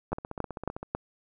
two click trains, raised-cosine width 1 ms, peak -22 / -14 dBFS, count 12 / 4, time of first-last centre 0.12-0.83 / 0.13-0.95 s, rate 15.5 / 3.66 Hz, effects none

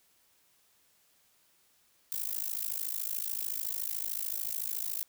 violet noise with amplitude modulation, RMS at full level -31 dBFS, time 2.12-5.03 s, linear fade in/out 0 ms, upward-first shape sine, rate 53.7 Hz, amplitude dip 100%, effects white hiss -68 dBFS RMS until 5.08 s

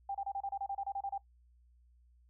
sine tone bursts, 792 Hz, G5, 18 cents sharp, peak -34 dBFS, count 13, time 0.09-1.179 s, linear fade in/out 5 ms, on 57 ms, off 29 ms, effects noise-tail reverb RT60 0.1 s tail -18 dB re dry + added 60 Hz sine -62 dBFS peak until 2.29 s

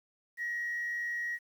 sine tone with frequency modulation, 1899 Hz, A#6, 32 cents sharp, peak -31 dBFS, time 0.37-1.39 s, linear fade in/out 50 ms, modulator 102 Hz, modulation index 0.33, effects tanh soft clip ceiling -29 dBFS + 10-bit

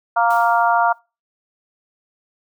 harmonic tone, 233.1 Hz, A#3, in tune, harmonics 3 / 4 / 5 / 6, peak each -17 / -17 / -22 / -21 dBFS, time 0.16-0.93 s, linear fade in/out 10 ms
white noise with exponential decay, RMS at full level -37 dBFS, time 0.3-0.99 s, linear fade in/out 5 ms, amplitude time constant 150 ms
effects noise-tail reverb RT60 0.3 s tail -26 dB re dry

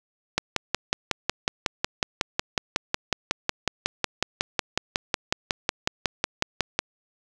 click train, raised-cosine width 0.2 ms, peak -4 dBFS, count 36, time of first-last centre 0.38-6.79 s, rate 5.46 Hz, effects none

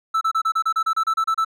triangle tone bursts, 1318.5 Hz, E6, in tune, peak -15 dBFS, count 13, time 0.14-1.448 s, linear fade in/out 10 ms, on 72 ms, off 31 ms, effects none

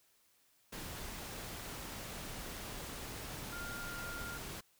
sine tone in noise, 1403 Hz, F6, 8 cents sharp, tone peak -44 dBFS, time 3.52-4.38 s, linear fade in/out 10 ms, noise pink, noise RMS -45 dBFS, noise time 0.72-4.61 s, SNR -2 dB, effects white hiss -71 dBFS RMS until 4.79 s

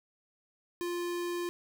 square tone, 349.2 Hz, F4, in tune, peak -33 dBFS, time 0.81-1.49 s, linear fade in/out 0 ms, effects none

